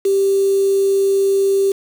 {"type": "tone with quantisation", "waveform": "sine", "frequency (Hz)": 392, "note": "G4", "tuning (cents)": 0, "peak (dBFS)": -12, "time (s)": [0.05, 1.72], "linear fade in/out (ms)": 5, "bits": 5, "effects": []}